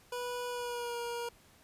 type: tone with pitch glide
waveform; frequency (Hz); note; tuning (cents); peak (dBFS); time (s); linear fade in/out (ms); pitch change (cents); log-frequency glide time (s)
25% pulse; 490 to 473.6; B4 to A#4; -14 to +27; -32; 0.12-1.29; 5; -59; 0.49-0.98
effects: pink hiss -62 dBFS RMS until 1.63 s + resampled to 32000 Hz